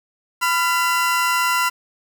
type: tone pair together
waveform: 30% pulse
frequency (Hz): 1000 / 1381.7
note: B5 / F6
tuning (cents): +21 / -19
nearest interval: tritone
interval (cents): 560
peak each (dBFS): -17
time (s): 0.41-1.7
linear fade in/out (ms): 20
effects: 7-bit